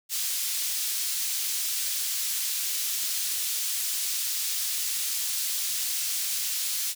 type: high-pass noise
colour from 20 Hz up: pink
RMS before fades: -29 dBFS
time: 0.09-6.95 s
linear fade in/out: 50 ms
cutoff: 4500 Hz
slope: 12 dB/octave
effects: none